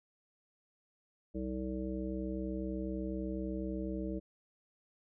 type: harmonic tone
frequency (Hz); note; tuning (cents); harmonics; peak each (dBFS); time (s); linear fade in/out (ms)
64; C2; -38; 1 / 3 / 5 / 7 / 9; -41 / -40 / -39 / -45 / -46; 1.34-4.2; 20
effects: none